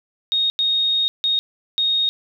sine tone bursts at uneven times, 3725 Hz, A#7, 2 cents flat, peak -16 dBFS, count 4, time 0.32-0.5 / 0.59-1.08 / 1.24-1.39 / 1.78-2.09 s, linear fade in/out 0 ms, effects 9-bit

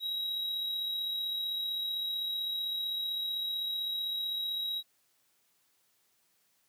triangle tone with amplitude modulation, 3842 Hz, B7, 48 cents flat, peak -29 dBFS, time 0-4.83 s, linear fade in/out 50 ms, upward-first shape sine, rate 35.7 Hz, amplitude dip 30%, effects white hiss -72 dBFS RMS until 6.68 s + high-pass 100 Hz 12 dB/octave

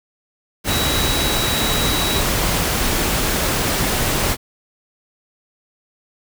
sine tone in noise, 3882 Hz, B7, 31 cents flat, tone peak -23 dBFS, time 0.67-2.23 s, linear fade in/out 50 ms, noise pink, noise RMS -19 dBFS, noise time 0.64-4.37 s, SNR -7 dB, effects none

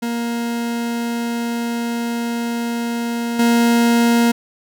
40% pulse tone with level steps, 234.7 Hz, A#3, 12 cents sharp, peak -19 / -11 dBFS, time 0.02-4.32 s, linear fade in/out 10 ms, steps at 3.39 s, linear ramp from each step 5 ms, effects none

